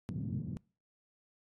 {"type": "band-pass noise", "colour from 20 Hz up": "white", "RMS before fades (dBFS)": -38, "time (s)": [0.09, 0.57], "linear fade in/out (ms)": 0, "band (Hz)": [100, 190], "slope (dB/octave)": 24, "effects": ["noise-tail reverb RT60 0.4 s tail -26 dB re dry", "AAC 32 kbps"]}